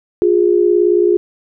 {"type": "tone pair together", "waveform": "sine", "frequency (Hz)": [353.8, 412.3], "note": ["F4", "G#4"], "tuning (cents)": [23, -13], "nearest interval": "minor third", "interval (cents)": 264, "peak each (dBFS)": [-11, -13], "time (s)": [0.22, 1.17], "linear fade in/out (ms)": 0, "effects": []}